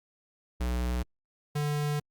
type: tone pair in turn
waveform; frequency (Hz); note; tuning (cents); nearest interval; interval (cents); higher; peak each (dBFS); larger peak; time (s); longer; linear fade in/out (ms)
square; 61.1 / 147.48; B1 / D3; -18 / +8; octave + minor third; 1526; second; -28; neither; 0.6-1.03 / 1.55-2; second; 10
effects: Opus 48 kbps